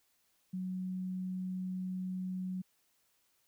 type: tone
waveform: sine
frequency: 185 Hz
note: F#3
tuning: in tune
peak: -35 dBFS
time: 0.53-2.62 s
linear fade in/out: 10 ms
effects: white hiss -74 dBFS RMS until 3.47 s